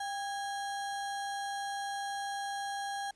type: tone with sample-and-hold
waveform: sine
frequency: 796 Hz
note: G5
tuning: 26 cents sharp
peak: -34 dBFS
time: 0-3.11 s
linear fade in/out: 5 ms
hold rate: 2450 Hz
effects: pink hiss -69 dBFS RMS until 3.15 s + resampled to 24000 Hz